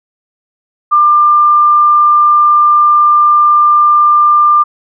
sine tone, 1194 Hz, D6, 28 cents sharp, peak -4 dBFS, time 0.91-4.64 s, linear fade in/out 20 ms, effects none

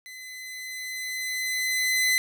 sawtooth tone with level ramp, 2026 Hz, B6, 44 cents sharp, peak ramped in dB -37 to -16 dBFS, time 0.06-2.18 s, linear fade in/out 0 ms, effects none

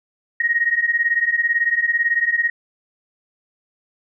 sine beating tone pair, 1864.7 / 1882.7 Hz, A#6 / A#6, 0 / +17 cents, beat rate 18 Hz, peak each -20 / -18 dBFS, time 0.4-2.5 s, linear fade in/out 5 ms, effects none

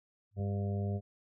sine tone with exponential growth, 102.3 Hz, G#2, 26 cents flat, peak -37 dBFS, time 0.31-0.4 s, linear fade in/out 5 ms, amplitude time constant 18 ms
harmonic tone, 100.1 Hz, G2, 37 cents sharp, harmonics 1 / 2 / 4 / 5 / 6 / 7, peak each -32 / -38 / -43 / -49 / -47 / -49 dBFS, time 0.36-1.01 s, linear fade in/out 50 ms
effects none

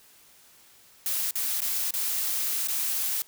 blue noise with dropouts, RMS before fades -28 dBFS, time 1.06-3.22 s, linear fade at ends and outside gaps 1 ms, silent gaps 1.309-1.355 / 1.605-1.618 / 1.908-1.938 / 2.673-2.684 s, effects white hiss -56 dBFS RMS until 3.27 s

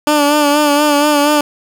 15% pulse tone with vibrato, 293.7 Hz, D4, in tune, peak -3 dBFS, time 0.07-1.41 s, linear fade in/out 2 ms, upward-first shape sine, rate 4.2 Hz, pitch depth 42 cents each way, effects none

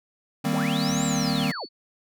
square chord, C minor seventh, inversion first, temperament equal, 155.56 / 196 / 233.1 / 261.6 Hz, Eb3 / G3 / Bb3 / C4, 0 / 0 / 0 / 0 cents, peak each -29 dBFS, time 0.44-1.52 s, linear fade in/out 10 ms
sine linear two-way sweep, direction up then down, 171.2 to 7710 to 171.2 Hz, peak -31 dBFS, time 0.52-1.66 s, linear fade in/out 20 ms, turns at 1.05 s
sine tone with pitch glide, 3900 to 4454 Hz, B7 to C#8, -23 to +7 cents, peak -36 dBFS, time 0.73-1.69 s, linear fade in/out 50 ms, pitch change +230 cents, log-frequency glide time 1.05-1.54 s
10% pulse tone, 41.2 Hz, E1, in tune, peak -36 dBFS, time 0.87-1.46 s, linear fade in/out 10 ms
effects none

